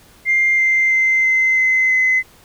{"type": "tone with pitch steps", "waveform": "sine", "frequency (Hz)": [2100, 2088, 2076, 2064, 2052, 2040], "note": ["C7", "C7", "C7", "C7", "C7", "C7"], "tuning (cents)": [6, -4, -14, -24, -34, -44], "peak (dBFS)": -11, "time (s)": [0.25, 2.23], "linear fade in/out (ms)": 50, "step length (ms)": 330, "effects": ["tanh soft clip ceiling -7 dBFS", "pink hiss -48 dBFS RMS until 2.44 s"]}